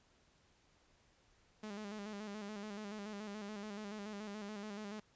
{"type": "tone with vibrato", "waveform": "sawtooth", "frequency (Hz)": 207.7, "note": "G#3", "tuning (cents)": 0, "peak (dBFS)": -40, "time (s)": [1.63, 5], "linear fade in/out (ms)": 5, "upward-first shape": "square", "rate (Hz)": 7, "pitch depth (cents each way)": 55, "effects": ["pink hiss -71 dBFS RMS until 5.15 s", "resampled to 16000 Hz"]}